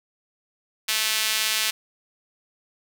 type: tone with high-pass filter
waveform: sawtooth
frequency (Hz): 217.9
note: A3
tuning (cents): -17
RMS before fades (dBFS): -24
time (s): 0.88-1.71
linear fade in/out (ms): 10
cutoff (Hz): 2800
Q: 0.99
effects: none